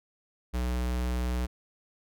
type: tone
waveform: square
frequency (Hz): 61.5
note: B1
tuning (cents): -7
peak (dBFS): -28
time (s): 0.53-1.47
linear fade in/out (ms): 20
effects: none